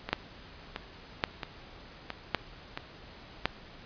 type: two click trains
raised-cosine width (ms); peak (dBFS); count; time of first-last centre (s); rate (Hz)
0.3; -18 / -9; 5 / 4; 0.09-2.775 / 0.13-3.456; 1.49 / 0.902
effects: pink hiss -50 dBFS RMS until 3.85 s + resampled to 11025 Hz